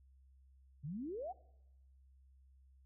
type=exponential sweep; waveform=sine; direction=up; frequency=130.81 to 800 Hz; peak=-40 dBFS; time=0.83-1.33 s; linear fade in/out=20 ms; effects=noise-tail reverb RT60 0.9 s tail -22 dB re dry + added 66 Hz sine -62 dBFS peak until 2.85 s